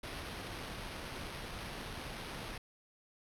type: noise with sample-and-hold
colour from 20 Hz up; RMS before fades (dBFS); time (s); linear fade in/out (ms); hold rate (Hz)
pink; -44; 0.03-2.58; 5; 7350
effects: low-pass 12000 Hz 12 dB/octave